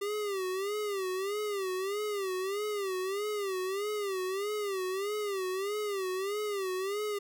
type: tone with vibrato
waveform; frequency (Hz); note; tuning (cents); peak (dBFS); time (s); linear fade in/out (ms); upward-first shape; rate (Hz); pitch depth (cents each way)
square; 395.5; G4; +15; -32; 0.01-7.19; 10; sine; 1.6; 120
effects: none